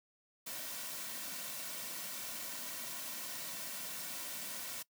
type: noise with comb filter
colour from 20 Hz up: white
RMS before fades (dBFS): -43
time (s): 0.46-4.83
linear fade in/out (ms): 10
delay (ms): 2.4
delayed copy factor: -0.5
effects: noise-tail reverb RT60 0.1 s tail -22 dB re dry + high-pass 150 Hz 12 dB/octave